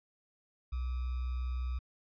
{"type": "tone with sample-and-hold", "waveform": "sine", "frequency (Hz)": 62.8, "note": "B1", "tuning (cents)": 30, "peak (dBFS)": -32, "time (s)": [0.72, 1.79], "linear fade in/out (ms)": 10, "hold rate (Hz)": 1225, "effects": ["resampled to 11025 Hz"]}